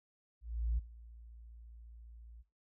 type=tone with ADSR envelope; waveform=sine; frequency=57.3 Hz; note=A#1; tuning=29 cents flat; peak=-28 dBFS; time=0.41-2.43 s; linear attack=370 ms; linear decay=16 ms; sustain=-23 dB; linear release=26 ms; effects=noise-tail reverb RT60 0.3 s tail -17 dB re dry + tanh soft clip ceiling -27 dBFS